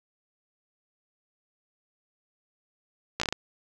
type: slowing click train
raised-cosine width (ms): 0.2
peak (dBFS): -10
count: 6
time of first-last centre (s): 3.2-3.326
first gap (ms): 15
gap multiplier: 1.26
effects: none

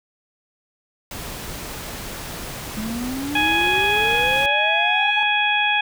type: noise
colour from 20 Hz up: pink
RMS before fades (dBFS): -32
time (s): 1.11-4.46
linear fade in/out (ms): 2
type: exponential sweep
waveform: triangle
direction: up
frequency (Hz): 211.5 to 880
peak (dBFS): -23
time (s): 2.77-5.23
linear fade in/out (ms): 0
type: harmonic tone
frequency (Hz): 834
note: G#5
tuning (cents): +7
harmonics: 1 / 2 / 3 / 4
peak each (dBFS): -22 / -23 / -20 / -24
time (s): 3.35-5.81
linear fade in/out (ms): 5
effects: none

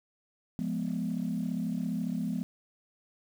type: chord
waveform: sine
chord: F diminished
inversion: none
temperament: equal with one note detuned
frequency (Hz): 174.61 / 209.1 / 246.9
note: F3 / Ab3 / Cb4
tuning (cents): 0 / +12 / 0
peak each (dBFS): -33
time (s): 0.59-2.43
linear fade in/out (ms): 0
effects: tanh soft clip ceiling -23 dBFS + 9-bit

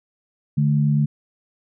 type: tone pair together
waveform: sine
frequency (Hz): 146.83 / 216.7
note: D3 / A3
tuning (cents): 0 / -26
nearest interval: perfect fifth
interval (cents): 674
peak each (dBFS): -16 / -22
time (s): 0.57-1.06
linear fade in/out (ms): 10
effects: none

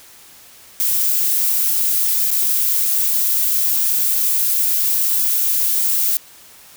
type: noise with dropouts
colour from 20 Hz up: violet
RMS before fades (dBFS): -17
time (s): 0.8-6.17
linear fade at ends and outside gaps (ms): 0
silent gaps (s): 2.306-2.313
effects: white hiss -44 dBFS RMS until 6.76 s

